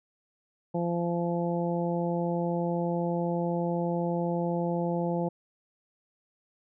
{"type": "harmonic tone", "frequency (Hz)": 172, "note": "F3", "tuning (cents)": -26, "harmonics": [1, 2, 3, 4, 5], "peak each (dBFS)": [-29, -33, -32, -37, -37], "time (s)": [0.74, 5.29], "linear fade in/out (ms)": 10, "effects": []}